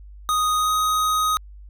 square tone with pitch glide, 1244.5 to 1253.9 Hz, D#6 to D#6, 0 to +13 cents, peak -19 dBFS, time 0.29-1.37 s, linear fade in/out 0 ms, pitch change +13 cents, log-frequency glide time 0.58-0.71 s, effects added 50 Hz sine -39 dBFS peak until 1.69 s

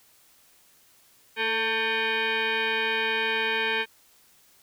sine tone with frequency modulation, 443.5 Hz, A4, 14 cents sharp, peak -23 dBFS, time 1.36-3.86 s, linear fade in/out 50 ms, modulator 671 Hz, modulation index 4.1, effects white hiss -59 dBFS RMS until 4.62 s

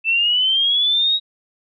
sine linear sweep, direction up, 2637 to 3817 Hz, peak -14 dBFS, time 0.04-1.2 s, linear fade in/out 50 ms, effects none

